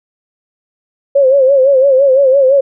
sine tone with vibrato, 539 Hz, C#5, 49 cents flat, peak -5 dBFS, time 1.15-2.61 s, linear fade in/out 10 ms, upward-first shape sine, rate 5.9 Hz, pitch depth 85 cents each way, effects none

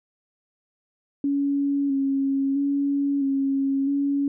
sine tone with vibrato, 277.2 Hz, C#4, in tune, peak -20 dBFS, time 1.24-4.28 s, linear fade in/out 2 ms, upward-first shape square, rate 0.76 Hz, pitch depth 25 cents each way, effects none

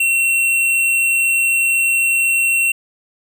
sine tone with hard clipping, 2722 Hz, F7, 45 cents flat, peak -14 dBFS, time 0-2.72 s, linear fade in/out 5 ms, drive 16 dB, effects none

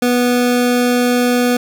25% pulse tone, 245.4 Hz, B3, 11 cents flat, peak -8 dBFS, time 0.02-1.57 s, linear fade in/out 5 ms, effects none

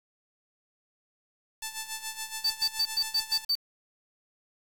5% pulse tone with tremolo, 880 Hz, A5, in tune, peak -20 dBFS, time 1.62-3.45 s, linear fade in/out 5 ms, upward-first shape sine, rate 7.1 Hz, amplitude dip 75%
triangle tone bursts, 4582 Hz, D8, 44 cents flat, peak -22 dBFS, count 7, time 2.44-3.555 s, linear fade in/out 10 ms, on 65 ms, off 110 ms
effects 7-bit

